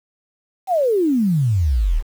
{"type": "exponential sweep", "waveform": "sine", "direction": "down", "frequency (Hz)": [794, 32.7], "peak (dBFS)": -14, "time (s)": [0.67, 2.03], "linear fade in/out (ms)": 50, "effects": ["7-bit"]}